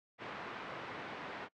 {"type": "band-pass noise", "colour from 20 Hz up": "white", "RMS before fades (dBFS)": -45, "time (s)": [0.18, 1.49], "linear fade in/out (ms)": 50, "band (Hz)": [140, 1700], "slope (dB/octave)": 12, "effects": ["noise-tail reverb RT60 0.1 s tail -23 dB re dry", "low-pass 4000 Hz 12 dB/octave"]}